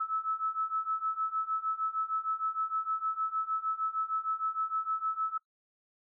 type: beating tone pair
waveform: sine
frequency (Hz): 1300 / 1306.5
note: E6 / E6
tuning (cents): -24 / -16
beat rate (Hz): 6.5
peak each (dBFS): -34 / -32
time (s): 0-5.38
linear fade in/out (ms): 10
effects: noise-tail reverb RT60 0.1 s tail -21 dB re dry